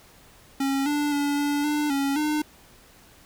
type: tone with pitch steps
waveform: square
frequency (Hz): 273 / 293.1 / 287 / 289 / 297.3 / 277 / 302.3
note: C#4 / D4 / D4 / D4 / D4 / C#4 / D#4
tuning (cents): -26 / -3 / -40 / -28 / +21 / -1 / -50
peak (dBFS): -23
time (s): 0.6-2.42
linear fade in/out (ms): 5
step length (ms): 260
effects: pink hiss -53 dBFS RMS until 3.25 s